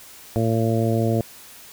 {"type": "harmonic tone", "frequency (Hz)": 113.4, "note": "A#2", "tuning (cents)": -47, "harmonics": [1, 2, 3, 4, 5, 6], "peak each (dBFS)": [-21, -24, -26, -27, -28, -29], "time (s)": [0.36, 1.21], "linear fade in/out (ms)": 0, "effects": ["white hiss -44 dBFS RMS until 1.72 s"]}